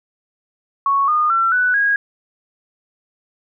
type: tone with pitch steps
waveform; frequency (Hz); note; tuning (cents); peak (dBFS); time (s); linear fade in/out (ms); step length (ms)
sine; 1108.7 / 1223.1 / 1349.3 / 1488.5 / 1642.1; C#6 / D#6 / E6 / F#6 / G#6; 0 / -30 / +40 / +10 / -20; -13; 0.86-1.96; 2; 220
effects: none